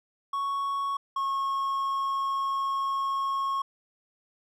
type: tone pair in turn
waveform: triangle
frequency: 1110 / 1091.6 Hz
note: C#6 / C#6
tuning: +2 / -27 cents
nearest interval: unison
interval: 29 cents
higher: first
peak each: -25 / -24 dBFS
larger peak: second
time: 0.33-0.97 / 1.16-3.62 s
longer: second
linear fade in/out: 5 ms
effects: none